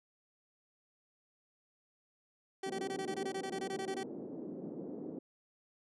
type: tone bursts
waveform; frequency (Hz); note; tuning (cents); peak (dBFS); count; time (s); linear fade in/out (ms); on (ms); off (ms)
30% pulse; 385.3; G4; -30; -34; 16; 2.63-4.033; 5; 68; 21
type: band-pass noise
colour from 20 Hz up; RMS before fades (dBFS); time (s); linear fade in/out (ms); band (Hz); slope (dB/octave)
white; -44; 2.66-5.19; 5; 190 to 410; 24
effects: resampled to 24000 Hz